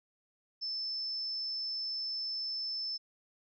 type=tone; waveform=sine; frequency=5274 Hz; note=E8; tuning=in tune; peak=-34 dBFS; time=0.61-2.98 s; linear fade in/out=20 ms; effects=none